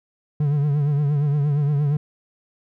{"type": "tone with vibrato", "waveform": "triangle", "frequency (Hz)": 145.3, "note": "D3", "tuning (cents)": -18, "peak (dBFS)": -15, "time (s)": [0.4, 1.97], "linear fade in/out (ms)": 5, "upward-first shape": "triangle", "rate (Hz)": 8.6, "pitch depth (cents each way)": 82, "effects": []}